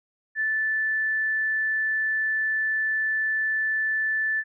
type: tone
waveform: sine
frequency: 1754 Hz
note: A6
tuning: 6 cents flat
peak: -22 dBFS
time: 0.35-4.44 s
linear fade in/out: 50 ms
effects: none